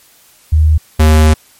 sine / square tone pair in turn, 77.7 / 77.7 Hz, D#2 / D#2, -2 / -2 cents, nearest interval unison, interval 0 cents, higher neither, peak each -5 dBFS, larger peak neither, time 0.52-0.78 / 0.99-1.34 s, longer second, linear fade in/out 10 ms, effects white hiss -46 dBFS RMS until 1.59 s + MP3 64 kbps

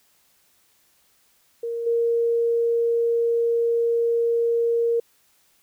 sine tone with level steps, 466.2 Hz, A#4, in tune, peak -25 / -18 dBFS, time 1.63-5 s, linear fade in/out 5 ms, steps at 1.86 s, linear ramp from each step 10 ms, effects white hiss -62 dBFS RMS until 5.62 s

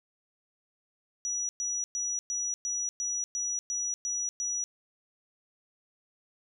sine tone bursts, 5850 Hz, F#8, 21 cents flat, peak -29 dBFS, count 10, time 1.25-4.64 s, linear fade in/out 0 ms, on 240 ms, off 110 ms, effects none

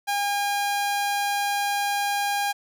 sawtooth tone, 810 Hz, G#5, 43 cents flat, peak -19 dBFS, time 0.07-2.53 s, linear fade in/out 20 ms, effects none

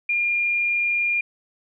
sine tone, 2409 Hz, D7, 43 cents sharp, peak -19 dBFS, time 0.09-1.21 s, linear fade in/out 5 ms, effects none

